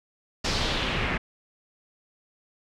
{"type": "noise with low-pass filter sweep", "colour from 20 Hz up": "pink", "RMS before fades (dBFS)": -27, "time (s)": [0.44, 1.18], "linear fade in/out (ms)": 10, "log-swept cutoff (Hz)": [5400, 2100], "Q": 2.1, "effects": []}